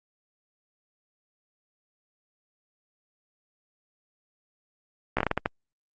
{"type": "slowing click train", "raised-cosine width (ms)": 0.5, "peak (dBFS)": -9, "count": 8, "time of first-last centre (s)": [5.17, 5.459], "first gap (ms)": 15, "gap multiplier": 1.33, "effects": ["Opus 48 kbps"]}